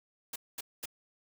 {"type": "noise bursts", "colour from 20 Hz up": "white", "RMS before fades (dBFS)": -39, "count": 3, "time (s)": [0.33, 0.857], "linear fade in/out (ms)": 5, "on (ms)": 29, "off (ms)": 220, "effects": []}